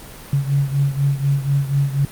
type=beating tone pair; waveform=sine; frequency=138.59 / 142.69 Hz; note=C#3 / D3; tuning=0 / -50 cents; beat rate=4.1 Hz; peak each=-17 / -21 dBFS; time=0.33-2.05 s; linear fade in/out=2 ms; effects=pink hiss -38 dBFS RMS until 2.11 s + Opus 32 kbps